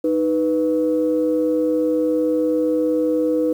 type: tone pair together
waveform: sine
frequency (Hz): 311.1 / 493.9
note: D#4 / B4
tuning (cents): 0 / 0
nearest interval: minor sixth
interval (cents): 800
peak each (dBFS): -18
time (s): 0.04-3.53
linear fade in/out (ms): 5
effects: tanh soft clip ceiling -9 dBFS + 8-bit